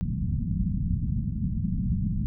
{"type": "low-pass noise", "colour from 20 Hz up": "white", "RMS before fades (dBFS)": -27, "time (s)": [0.01, 2.26], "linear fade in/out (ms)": 0, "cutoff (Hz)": 210, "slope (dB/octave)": 48, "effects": []}